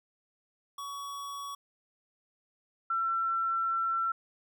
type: tone pair in turn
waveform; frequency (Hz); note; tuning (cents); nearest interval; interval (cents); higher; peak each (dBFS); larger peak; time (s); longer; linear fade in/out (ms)
square / sine; 1125 / 1347.6; C#6 / E6; +25 / +38; minor third; 313; second; -38 / -27; second; 0.78-1.55 / 2.9-4.12; second; 5
effects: none